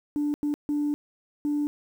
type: tone bursts at uneven times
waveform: sine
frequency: 293.7 Hz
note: D4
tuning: in tune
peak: -22 dBFS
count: 4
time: 0.16-0.34 / 0.43-0.54 / 0.69-0.94 / 1.45-1.67 s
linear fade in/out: 0 ms
effects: tanh soft clip ceiling -20 dBFS + 9-bit